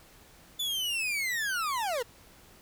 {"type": "linear sweep", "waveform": "40% pulse", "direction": "down", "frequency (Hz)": [3509, 444.6], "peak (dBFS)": -28, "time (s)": [0.59, 2.03], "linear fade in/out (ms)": 10, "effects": ["pink hiss -56 dBFS RMS until 2.61 s"]}